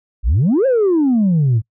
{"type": "exponential two-way sweep", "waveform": "sine", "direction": "up then down", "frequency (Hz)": [46.97, 554.4, 104], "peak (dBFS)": -9, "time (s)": [0.23, 1.62], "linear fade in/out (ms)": 50, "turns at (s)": 0.66, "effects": ["noise-tail reverb RT60 0.1 s tail -25 dB re dry", "tanh soft clip ceiling -9 dBFS"]}